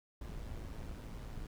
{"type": "noise with amplitude modulation", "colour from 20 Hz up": "brown", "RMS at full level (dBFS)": -42, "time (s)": [0.21, 1.47], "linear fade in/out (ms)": 5, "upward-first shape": "sine", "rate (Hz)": 110, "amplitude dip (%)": 50, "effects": []}